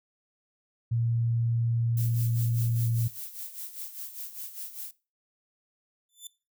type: tone with pitch glide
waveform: sine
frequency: 116.54 to 115.8 Hz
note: A#2 to A#2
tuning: 0 to -11 cents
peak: -24 dBFS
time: 0.91-3.08 s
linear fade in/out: 10 ms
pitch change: -11 cents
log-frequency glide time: 2.71-2.88 s
type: noise with tremolo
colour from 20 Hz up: violet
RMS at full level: -37 dBFS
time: 1.97-4.91 s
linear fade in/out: 2 ms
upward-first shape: sine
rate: 5 Hz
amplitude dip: 70%
type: tone with exponential growth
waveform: 15% pulse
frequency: 3520 Hz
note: A7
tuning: in tune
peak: -29 dBFS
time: 6.09-6.27 s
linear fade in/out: 2 ms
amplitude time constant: 37 ms
effects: noise-tail reverb RT60 0.3 s tail -19 dB re dry